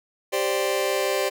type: chord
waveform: sawtooth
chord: G suspended fourth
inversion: none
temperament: just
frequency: 392 / 522.7 / 588 Hz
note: G4 / C5 / D5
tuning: 0 / -2 / +2 cents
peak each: -22 dBFS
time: 0.32-1.3 s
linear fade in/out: 20 ms
effects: none